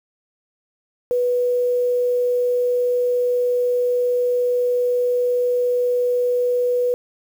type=tone with quantisation; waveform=sine; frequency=491.6 Hz; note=B4; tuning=8 cents flat; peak=-16 dBFS; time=1.11-6.94 s; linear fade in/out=0 ms; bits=7; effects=none